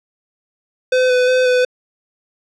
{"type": "tone with vibrato", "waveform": "square", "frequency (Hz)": 505, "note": "B4", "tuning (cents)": 39, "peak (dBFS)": -12, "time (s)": [0.92, 1.65], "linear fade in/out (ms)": 5, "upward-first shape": "square", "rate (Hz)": 2.8, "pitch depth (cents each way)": 15, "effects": ["low-pass 5000 Hz 12 dB/octave"]}